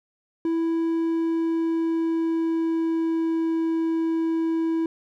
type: tone with pitch glide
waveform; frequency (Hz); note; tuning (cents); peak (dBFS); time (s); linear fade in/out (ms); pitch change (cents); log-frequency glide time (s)
triangle; 329.6 to 326.9; E4 to E4; 0 to -14; -19; 0.45-4.86; 2; -14; 0.91-3.55
effects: none